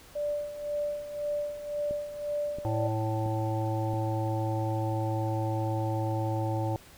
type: tone with tremolo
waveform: sine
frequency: 587.3 Hz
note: D5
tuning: in tune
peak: -27 dBFS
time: 0.15-2.88 s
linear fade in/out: 10 ms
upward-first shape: sine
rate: 1.9 Hz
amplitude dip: 70%
type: click train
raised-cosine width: 3 ms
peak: -27 dBFS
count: 4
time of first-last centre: 1.91-3.937 s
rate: 1.48 Hz
type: harmonic tone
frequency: 110 Hz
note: A2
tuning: in tune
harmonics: 1 / 3 / 5 / 7 / 8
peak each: -29 / -34 / -36 / -37 / -38 dBFS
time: 2.65-6.76 s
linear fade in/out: 0 ms
effects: pink hiss -53 dBFS RMS until 6.97 s